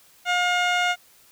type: tone with low-pass filter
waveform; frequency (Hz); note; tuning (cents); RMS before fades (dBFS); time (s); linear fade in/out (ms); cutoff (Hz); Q
15% pulse; 714; F5; +38; -22; 0.25-0.96; 50; 4700; 0.87
effects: white hiss -55 dBFS RMS until 1.31 s